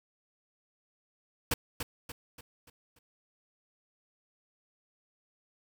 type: noise with echo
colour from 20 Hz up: pink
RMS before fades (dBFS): -28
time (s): 1.51-1.54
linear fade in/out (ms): 5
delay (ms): 290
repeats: 5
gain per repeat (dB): -7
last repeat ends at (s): 2.99
effects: none